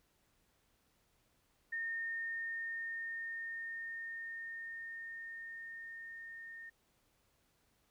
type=tone with level ramp; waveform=sine; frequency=1830 Hz; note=A#6; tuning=32 cents flat; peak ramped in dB=-36 to -47 dBFS; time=1.72-6.7 s; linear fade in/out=10 ms; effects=pink hiss -75 dBFS RMS until 7.9 s